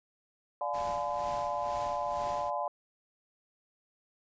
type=chord; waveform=sine; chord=D diminished seventh; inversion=none; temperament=just; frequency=587.3 / 704.8 / 845.8 / 1014.9 Hz; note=D5 / F5 / Ab5 / Cb6; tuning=0 / +16 / +31 / +47 cents; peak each=-36 dBFS; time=0.61-2.68 s; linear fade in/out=2 ms
type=noise with tremolo; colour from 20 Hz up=pink; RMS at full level=-45 dBFS; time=0.73-2.51 s; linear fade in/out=20 ms; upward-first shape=sine; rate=2.1 Hz; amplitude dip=65%
effects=resampled to 16000 Hz